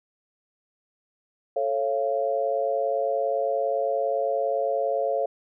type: chord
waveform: sine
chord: A augmented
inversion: none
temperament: just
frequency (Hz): 440 / 550 / 687.5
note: A4 / C#5 / E#5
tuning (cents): 0 / -14 / -27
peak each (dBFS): -29 / -25 / -27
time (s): 1.56-5.26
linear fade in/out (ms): 5
effects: none